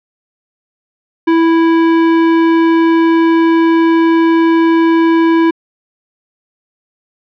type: tone with tanh clipping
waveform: sine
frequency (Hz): 329.6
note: E4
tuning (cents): 0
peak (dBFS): -9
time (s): 1.27-5.51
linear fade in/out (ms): 10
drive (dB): 18
effects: low-pass 3000 Hz 12 dB/octave